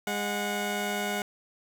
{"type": "tone pair together", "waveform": "15% pulse", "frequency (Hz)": [204.8, 730], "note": ["G#3", "F#5"], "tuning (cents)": [-24, -24], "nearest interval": "octave + minor seventh", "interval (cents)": 2200, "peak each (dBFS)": -25, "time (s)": [0.07, 1.22], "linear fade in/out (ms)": 2, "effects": []}